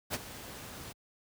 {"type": "noise with ADSR envelope", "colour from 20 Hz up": "pink", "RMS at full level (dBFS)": -31, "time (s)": [0.1, 0.93], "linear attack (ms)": 40, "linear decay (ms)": 32, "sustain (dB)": -14, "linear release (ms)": 19, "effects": ["high-pass 60 Hz 12 dB/octave"]}